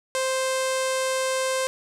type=tone with low-pass filter; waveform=sawtooth; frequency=523.3 Hz; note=C5; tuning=in tune; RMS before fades=-25 dBFS; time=0.15-1.67 s; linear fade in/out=0 ms; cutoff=9000 Hz; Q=2.1; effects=none